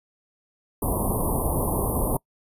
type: band-stop noise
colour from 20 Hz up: pink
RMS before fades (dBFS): -24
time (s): 0.82-2.17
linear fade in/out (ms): 5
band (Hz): 1100 to 9400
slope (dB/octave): 96
effects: noise-tail reverb RT60 0.1 s tail -25 dB re dry + resampled to 32000 Hz